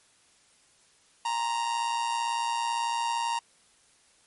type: tone with amplitude modulation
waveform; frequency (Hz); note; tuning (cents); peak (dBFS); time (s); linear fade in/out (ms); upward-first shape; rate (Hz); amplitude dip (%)
45% pulse; 932.3; A#5; 0; -24; 1.25-3.39; 5; sine; 118; 60
effects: white hiss -62 dBFS RMS until 4.26 s + MP3 48 kbps